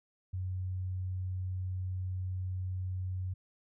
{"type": "tone", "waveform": "sine", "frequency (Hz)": 92.5, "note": "F#2", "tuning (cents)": 0, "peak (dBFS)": -33, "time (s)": [0.33, 3.34], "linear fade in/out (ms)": 10, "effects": []}